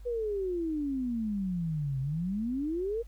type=exponential two-way sweep; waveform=sine; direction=down then up; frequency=493.9 to 130.4 to 479.9 Hz; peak=-29 dBFS; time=0.05-3.03 s; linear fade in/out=20 ms; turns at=2 s; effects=added 50 Hz sine -44 dBFS peak until 3.07 s + pink hiss -66 dBFS RMS until 3.07 s